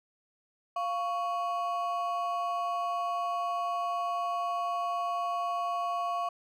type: ring-modulated tone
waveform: triangle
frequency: 906 Hz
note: A#5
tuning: 50 cents flat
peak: -24 dBFS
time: 0.76-6.29 s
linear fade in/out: 5 ms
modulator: 209 Hz
effects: none